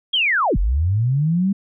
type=linear two-way sweep; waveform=sine; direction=down then up; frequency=3322 to 38.54 to 201.7 Hz; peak=-15 dBFS; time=0.13-1.53 s; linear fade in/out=10 ms; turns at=0.57 s; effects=none